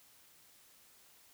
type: silence
effects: white hiss -63 dBFS RMS until 1.33 s